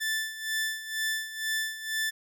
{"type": "tone with tremolo", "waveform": "sawtooth", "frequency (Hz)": 1760, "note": "A6", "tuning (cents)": 0, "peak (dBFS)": -23, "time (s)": [0, 2.11], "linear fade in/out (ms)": 20, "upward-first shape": "sine", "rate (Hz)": 2.1, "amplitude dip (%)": 75, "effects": []}